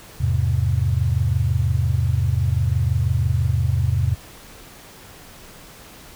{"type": "chord", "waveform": "sine", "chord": "E augmented", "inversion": "none", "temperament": "just", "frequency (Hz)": [82.41, 103.01, 128.76], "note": ["E2", "G#2", "B#2"], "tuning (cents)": [0, -14, -27], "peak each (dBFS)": -21, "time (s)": [0.2, 4.15], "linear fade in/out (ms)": 10, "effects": ["pink hiss -43 dBFS RMS until 6.15 s"]}